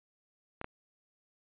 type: clicks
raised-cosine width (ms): 0.5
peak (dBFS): -23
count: 2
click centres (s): 0.614 / 0.644
effects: resampled to 8000 Hz